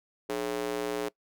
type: tone with high-pass filter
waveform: square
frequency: 60 Hz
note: B1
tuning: 49 cents flat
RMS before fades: -32 dBFS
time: 0.29-1.09 s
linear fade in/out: 10 ms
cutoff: 400 Hz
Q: 2.6
effects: noise-tail reverb RT60 0.1 s tail -22 dB re dry